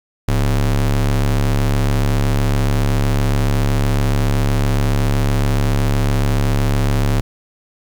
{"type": "ring-modulated tone", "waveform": "square", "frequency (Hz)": 70.7, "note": "C#2", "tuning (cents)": 35, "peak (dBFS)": -11, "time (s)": [0.28, 7.21], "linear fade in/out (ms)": 5, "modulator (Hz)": 36.9, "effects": ["8-bit"]}